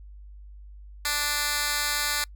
10% pulse tone with high-pass filter, 293.7 Hz, D4, in tune, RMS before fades -27 dBFS, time 1.05-2.24 s, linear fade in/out 2 ms, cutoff 2100 Hz, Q 0.58, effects noise-tail reverb RT60 0.1 s tail -26 dB re dry + added 50 Hz sine -42 dBFS peak until 2.35 s

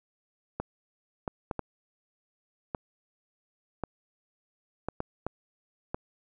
clicks, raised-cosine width 1 ms, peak -17 dBFS, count 10, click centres 0.6 / 1.278 / 1.512 / 1.593 / 2.748 / 3.837 / 4.886 / 5.004 / 5.266 / 5.945 s, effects none

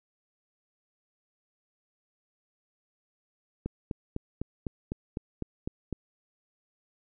click train, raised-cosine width 3 ms, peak -19 dBFS, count 10, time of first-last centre 3.66-5.927 s, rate 3.97 Hz, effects none

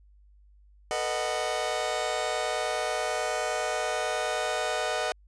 sawtooth chord, B dominant seventh, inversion third, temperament just, 444.5 / 493.9 / 617.4 / 740.8 Hz, A4 / B4 / D#5 / F#5, +18 / 0 / -14 / +2 cents, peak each -32 / -31 / -27 / -28 dBFS, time 0.91-5.12 s, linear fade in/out 0 ms, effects added 50 Hz sine -54 dBFS peak until 5.27 s + resampled to 22050 Hz

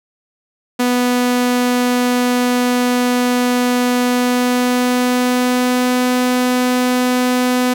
sawtooth tone with pitch glide, 246.9 to 250.1 Hz, B3 to B3, 0 to +22 cents, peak -9 dBFS, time 0.79-7.74 s, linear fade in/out 10 ms, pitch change +22 cents, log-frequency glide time 4.04-6.05 s, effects none

